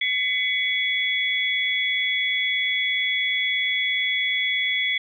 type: tone cluster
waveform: sine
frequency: 2020 / 2229 / 3383 Hz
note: B6 / C#7 / G#7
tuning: +39 / +9 / +31 cents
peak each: -25 dBFS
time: 0.01-4.98 s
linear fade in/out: 5 ms
effects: none